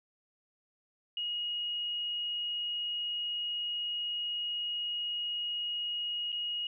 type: tone with dropouts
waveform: sine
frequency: 2884 Hz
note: F#7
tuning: 45 cents flat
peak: -32 dBFS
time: 1.17-6.67 s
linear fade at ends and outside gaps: 2 ms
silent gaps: 6.32-6.326 s
effects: none